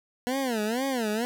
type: tone with vibrato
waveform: 20% pulse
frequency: 239.7 Hz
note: A#3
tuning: 48 cents sharp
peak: -21 dBFS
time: 0.27-1.25 s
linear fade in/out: 0 ms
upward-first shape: sine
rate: 2.1 Hz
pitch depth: 230 cents each way
effects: none